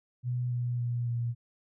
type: tone with pitch steps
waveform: sine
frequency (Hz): 123.47 / 121.84 / 120.23 / 118.65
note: B2 / B2 / B2 / A#2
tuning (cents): 0 / -23 / -46 / +31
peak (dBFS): -28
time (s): 0.23-1.35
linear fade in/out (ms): 50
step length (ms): 280
effects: none